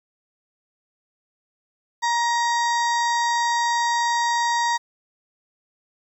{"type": "harmonic tone with a mistuned harmonic", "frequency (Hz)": 943, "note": "A#5", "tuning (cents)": 20, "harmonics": [1, 2, 4, 5, 6, 7, 8], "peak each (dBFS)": [-20, -26, -32, -34, -36, -37, -38], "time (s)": [2.02, 4.78], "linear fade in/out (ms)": 20, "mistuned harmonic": 7, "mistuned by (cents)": -36, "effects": ["9-bit"]}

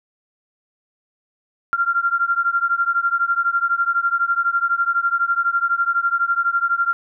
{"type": "beating tone pair", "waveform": "sine", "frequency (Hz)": [1379, 1391], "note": ["F6", "F6"], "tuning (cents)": [-22, -7], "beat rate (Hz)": 12, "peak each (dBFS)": [-19, -20], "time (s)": [1.73, 6.93], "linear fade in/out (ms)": 0, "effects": []}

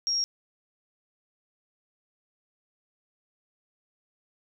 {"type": "tone", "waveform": "sine", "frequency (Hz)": 5588, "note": "F8", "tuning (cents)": 0, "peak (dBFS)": -24, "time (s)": [0.07, 0.24], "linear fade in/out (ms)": 0, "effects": []}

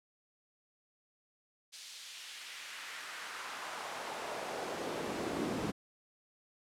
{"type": "noise with high-pass filter sweep", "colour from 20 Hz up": "brown", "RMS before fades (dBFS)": -41, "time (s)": [1.72, 5.72], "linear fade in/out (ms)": 20, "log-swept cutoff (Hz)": [4400, 220], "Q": 1.2, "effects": ["low-pass 11000 Hz 12 dB/octave"]}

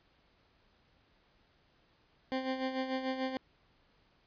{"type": "tone with tremolo", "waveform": "20% pulse", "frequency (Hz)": 261.6, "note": "C4", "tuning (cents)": 0, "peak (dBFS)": -26, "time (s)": [2.32, 3.37], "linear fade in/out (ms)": 0, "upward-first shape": "sine", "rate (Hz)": 6.8, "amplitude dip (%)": 60, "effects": ["pink hiss -69 dBFS RMS until 4.26 s", "resampled to 11025 Hz"]}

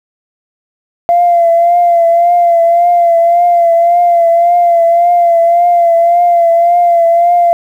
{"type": "tone with vibrato", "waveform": "sine", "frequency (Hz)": 687, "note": "F5", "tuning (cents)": -29, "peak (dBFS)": -4, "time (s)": [1.09, 7.53], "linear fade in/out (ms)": 0, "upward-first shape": "triangle", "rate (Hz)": 1.8, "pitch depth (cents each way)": 44, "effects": ["tanh soft clip ceiling 0 dBFS", "7-bit"]}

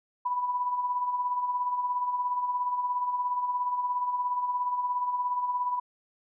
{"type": "tone with tremolo", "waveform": "sine", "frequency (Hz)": 987.8, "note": "B5", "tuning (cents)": 0, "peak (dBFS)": -24, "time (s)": [0.25, 5.8], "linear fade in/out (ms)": 10, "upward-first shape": "sine", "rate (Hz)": 17, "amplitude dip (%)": 50, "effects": []}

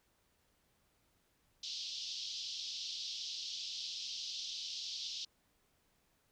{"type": "band-pass noise", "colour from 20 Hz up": "white", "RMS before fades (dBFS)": -43, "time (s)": [1.63, 5.25], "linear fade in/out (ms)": 5, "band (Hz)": [3100, 5500], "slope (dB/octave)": 48, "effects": ["pink hiss -75 dBFS RMS until 6.31 s"]}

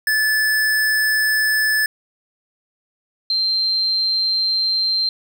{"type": "tone pair in turn", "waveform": ["square", "sine"], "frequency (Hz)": [1736, 4146], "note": ["A6", "C8"], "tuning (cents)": [-24, -17], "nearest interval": "octave + minor third", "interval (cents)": 1507, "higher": "second", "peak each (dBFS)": -16, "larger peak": "neither", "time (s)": [[0.07, 1.86], [3.3, 5.09]], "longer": "neither", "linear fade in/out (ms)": 2, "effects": ["8-bit"]}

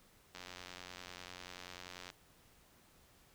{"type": "click train", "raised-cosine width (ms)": 0.2, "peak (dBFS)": -30, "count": 159, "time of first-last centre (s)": [0.35, 2.102], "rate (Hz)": 90.2, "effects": ["pink hiss -66 dBFS RMS until 3.34 s"]}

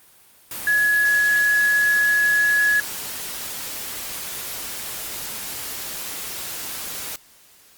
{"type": "tone in noise", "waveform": "sine", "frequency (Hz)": 1686, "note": "G#6", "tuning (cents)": 26, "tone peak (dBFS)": -15, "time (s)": [0.67, 2.8], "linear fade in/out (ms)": 2, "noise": "white", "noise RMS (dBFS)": -31, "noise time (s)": [0.51, 7.16], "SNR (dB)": 13, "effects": ["white hiss -52 dBFS RMS until 7.77 s", "Opus 32 kbps"]}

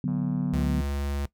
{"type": "chord", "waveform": "sine", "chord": "B minor", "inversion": "first", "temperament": "equal", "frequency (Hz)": [146.83, 185, 246.9], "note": ["D3", "F#3", "B3"], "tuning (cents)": [0, 0, 0], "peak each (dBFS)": [-28, -28, -29], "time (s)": [0.04, 0.81], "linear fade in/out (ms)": 2}
{"type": "click train", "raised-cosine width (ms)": 1, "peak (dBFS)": -32, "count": 66, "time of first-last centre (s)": [0.08, 0.645], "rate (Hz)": 115}
{"type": "tone", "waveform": "square", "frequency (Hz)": 70.5, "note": "C#2", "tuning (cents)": 30, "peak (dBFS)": -28, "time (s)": [0.53, 1.26], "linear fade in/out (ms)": 5}
{"effects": ["noise-tail reverb RT60 0.1 s tail -18 dB re dry"]}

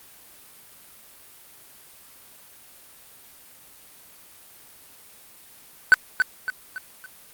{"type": "tone with echo", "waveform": "triangle", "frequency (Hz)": 1514, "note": "F#6", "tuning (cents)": 39, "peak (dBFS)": -6, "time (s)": [5.92, 5.94], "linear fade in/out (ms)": 0, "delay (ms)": 280, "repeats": 4, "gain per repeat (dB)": -7, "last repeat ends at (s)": 7.06, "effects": ["white hiss -49 dBFS RMS until 7.33 s", "Opus 32 kbps"]}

